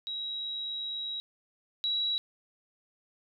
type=tone pair in turn; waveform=sine; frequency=3852 / 3890 Hz; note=B7 / B7; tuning=-44 / -27 cents; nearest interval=unison; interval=17 cents; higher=second; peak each=-33 / -27 dBFS; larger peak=second; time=0.07-1.2 / 1.84-2.18 s; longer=first; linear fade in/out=0 ms; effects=none